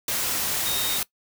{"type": "tone in noise", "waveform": "sine", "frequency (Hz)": 3717, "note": "A#7", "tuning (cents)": -6, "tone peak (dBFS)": -27, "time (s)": [0.66, 0.98], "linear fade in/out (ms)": 2, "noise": "white", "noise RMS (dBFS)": -26, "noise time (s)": [0.08, 1.03], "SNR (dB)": -4, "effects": ["noise-tail reverb RT60 0.1 s tail -20 dB re dry"]}